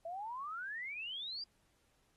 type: exponential sweep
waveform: sine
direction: up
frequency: 650 to 4868 Hz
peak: -40 dBFS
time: 0.05-1.44 s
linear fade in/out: 5 ms
effects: pink hiss -75 dBFS RMS until 2.16 s + AAC 32 kbps